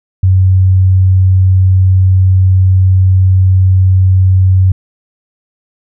sine tone, 93.7 Hz, F#2, 22 cents sharp, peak -4 dBFS, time 0.23-4.72 s, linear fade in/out 5 ms, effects none

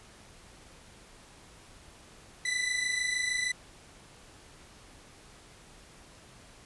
sawtooth tone pair together, 1978.5 / 2005 Hz, B6 / B6, +3 / +26 cents, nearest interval unison, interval 23 cents, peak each -28 / -28 dBFS, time 2.45-3.52 s, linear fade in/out 5 ms, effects pink hiss -54 dBFS RMS until 6.65 s + resampled to 24000 Hz

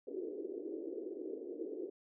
white band-pass noise, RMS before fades -43 dBFS, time 0.07-1.9 s, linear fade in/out 5 ms, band 310 to 440 Hz, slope 48 dB/octave, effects none

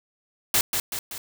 white noise with echo, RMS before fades -20 dBFS, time 0.54-0.61 s, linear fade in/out 2 ms, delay 190 ms, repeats 3, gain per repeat -5 dB, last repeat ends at 1.18 s, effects none

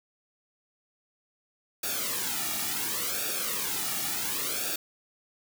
white noise with flanger, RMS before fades -31 dBFS, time 1.83-4.76 s, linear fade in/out 5 ms, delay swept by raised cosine 0.97 to 1.97 ms, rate 0.7 Hz, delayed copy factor -0.75, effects none

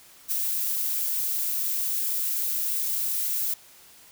violet noise with ADSR envelope, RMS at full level -24 dBFS, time 0.28-3.54 s, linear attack 39 ms, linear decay 5 ms, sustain -3 dB, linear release 6 ms, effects white hiss -52 dBFS RMS until 4.11 s

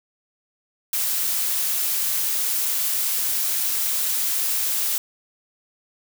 blue noise, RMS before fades -23 dBFS, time 0.93-4.98 s, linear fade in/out 2 ms, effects none

